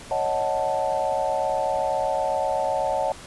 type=chord; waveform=sine; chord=D# half-diminished seventh; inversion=third; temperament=equal; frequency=554.4 / 622.3 / 740 / 880 Hz; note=C#5 / D#5 / F#5 / A5; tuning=0 / 0 / 0 / 0 cents; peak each=-27 dBFS; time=0.11-3.12 s; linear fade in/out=2 ms; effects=pink hiss -42 dBFS RMS until 3.26 s + resampled to 24000 Hz